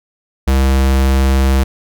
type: tone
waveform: square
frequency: 66.7 Hz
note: C2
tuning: 34 cents sharp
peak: -10 dBFS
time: 0.47-1.64 s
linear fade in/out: 10 ms
effects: none